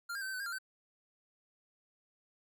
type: tone with pitch steps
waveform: square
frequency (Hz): 1397 / 1609 / 1537 / 1549 / 1507 / 1611 / 1391 / 1534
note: F6 / G6 / G6 / G6 / F#6 / G6 / F6 / G6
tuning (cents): 0 / +45 / -35 / -21 / +31 / +47 / -7 / -38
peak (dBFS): -38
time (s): 0.09-0.586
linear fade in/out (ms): 10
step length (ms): 62
effects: none